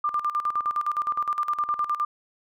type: tone with tremolo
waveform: sine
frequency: 1194 Hz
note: D6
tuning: 28 cents sharp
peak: -21 dBFS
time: 0.04-2.05 s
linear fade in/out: 5 ms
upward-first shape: square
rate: 9.7 Hz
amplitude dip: 75%
effects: none